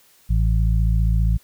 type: harmonic tone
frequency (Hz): 55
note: A1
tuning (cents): 0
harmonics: 1 / 2 / 3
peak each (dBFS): -16 / -22 / -26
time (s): 0.29-1.38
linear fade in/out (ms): 20
effects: white hiss -55 dBFS RMS until 1.43 s